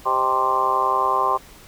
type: harmonic tone with a mistuned harmonic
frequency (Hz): 130.81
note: C3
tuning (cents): 0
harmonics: 3 / 4 / 5 / 6 / 7 / 8 / 9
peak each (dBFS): -29 / -30 / -30 / -25 / -29 / -19 / -26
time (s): 0.05-1.38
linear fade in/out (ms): 20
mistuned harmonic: 5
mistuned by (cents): -80
effects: pink hiss -46 dBFS RMS until 1.67 s